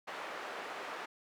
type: band-pass noise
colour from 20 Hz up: white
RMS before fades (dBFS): -43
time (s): 0.07-1.06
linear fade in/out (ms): 10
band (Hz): 420 to 1500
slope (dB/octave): 12
effects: none